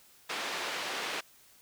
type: band-pass noise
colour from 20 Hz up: white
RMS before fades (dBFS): -36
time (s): 0.29-1.21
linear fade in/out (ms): 10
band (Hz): 320 to 3200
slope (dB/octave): 12
effects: white hiss -60 dBFS RMS until 1.61 s